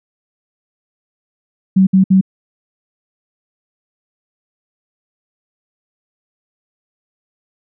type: tone bursts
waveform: sine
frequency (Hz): 190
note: F#3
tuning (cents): +46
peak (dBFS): -6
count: 3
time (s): 1.76-2.212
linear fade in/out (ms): 10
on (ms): 110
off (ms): 61
effects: none